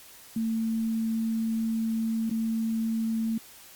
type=tone with dropouts; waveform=sine; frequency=224.4 Hz; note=A3; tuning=34 cents sharp; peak=-25 dBFS; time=0.36-3.38 s; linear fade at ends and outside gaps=5 ms; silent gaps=2.297-2.31 s; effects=white hiss -50 dBFS RMS until 3.75 s + Opus 48 kbps